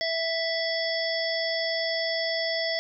harmonic tone with a mistuned harmonic, 659.3 Hz, E5, in tune, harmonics 1 / 3 / 5 / 7 / 8, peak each -29 / -31 / -35 / -34 / -32 dBFS, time 0.01-2.79 s, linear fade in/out 0 ms, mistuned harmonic 5, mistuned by +36 cents, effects none

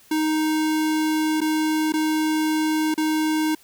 square tone with dropouts, 311.5 Hz, D#4, 2 cents sharp, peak -20 dBFS, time 0.11-3.55 s, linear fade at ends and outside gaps 5 ms, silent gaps 1.406-1.414 / 1.923-1.937 / 2.942-2.977 s, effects white hiss -53 dBFS RMS until 3.63 s

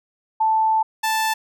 sine / sawtooth tone pair in turn, 880 / 880 Hz, A5 / A5, 0 / 0 cents, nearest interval unison, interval 0 cents, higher neither, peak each -15 dBFS, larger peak neither, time 0.4-0.83 / 1.03-1.34 s, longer first, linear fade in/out 10 ms, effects none

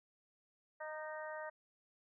harmonic tone with a mistuned harmonic, 309.7 Hz, D#4, 8 cents flat, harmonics 2 / 3 / 4 / 5 / 6, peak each -45 / -49 / -53 / -51 / -51 dBFS, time 0.8-1.5 s, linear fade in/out 10 ms, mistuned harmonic 4, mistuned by -20 cents, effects none

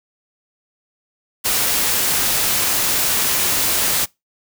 white noise, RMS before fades -18 dBFS, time 1.44-4.06 s, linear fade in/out 20 ms, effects noise-tail reverb RT60 0.2 s tail -24 dB re dry

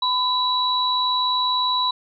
sine tone pair together, 1005 / 3921 Hz, B5 / B7, +30 / -13 cents, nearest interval 2 octaves, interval 2357 cents, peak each -21 dBFS, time 0.02-1.91 s, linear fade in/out 5 ms, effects none

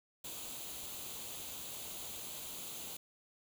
white noise with comb filter, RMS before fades -45 dBFS, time 0.24-2.97 s, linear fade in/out 5 ms, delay 0.28 ms, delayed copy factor +0.6, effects none

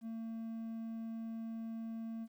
triangle tone, 225.8 Hz, A3, 45 cents sharp, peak -38 dBFS, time 0.01-2.28 s, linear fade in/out 50 ms, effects 12-bit

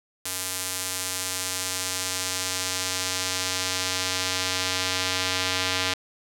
square tone with band-pass filter sweep, 92.5 Hz, F#2, in tune, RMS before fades -28 dBFS, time 0.25-5.94 s, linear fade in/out 5 ms, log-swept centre 10000 to 3800 Hz, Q 0.94, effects 8-bit

